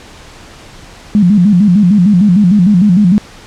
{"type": "tone with vibrato", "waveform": "sine", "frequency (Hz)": 191.6, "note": "G3", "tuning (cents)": -39, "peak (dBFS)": -4, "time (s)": [1.15, 3.18], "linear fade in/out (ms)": 0, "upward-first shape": "square", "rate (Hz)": 6.6, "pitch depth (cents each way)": 150, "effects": ["pink hiss -35 dBFS RMS until 3.46 s", "low-pass 7000 Hz 12 dB/octave"]}